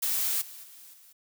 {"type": "noise with level steps", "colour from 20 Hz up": "blue", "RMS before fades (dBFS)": [-28, -45, -50, -55], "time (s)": [0.02, 1.13], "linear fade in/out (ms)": 10, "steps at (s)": [0.41, 0.63, 0.93], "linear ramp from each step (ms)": 10, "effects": []}